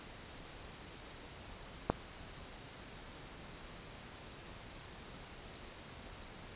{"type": "click", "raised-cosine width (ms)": 1, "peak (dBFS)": -14, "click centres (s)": 1.9, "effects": ["pink hiss -51 dBFS RMS until 6.55 s", "resampled to 8000 Hz"]}